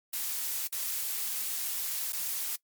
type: noise with dropouts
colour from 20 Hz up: blue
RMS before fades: -33 dBFS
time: 0.13-2.56 s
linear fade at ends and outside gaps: 5 ms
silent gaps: 0.675-0.724 / 2.124-2.129 s
effects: noise-tail reverb RT60 0.1 s tail -21 dB re dry + MP3 96 kbps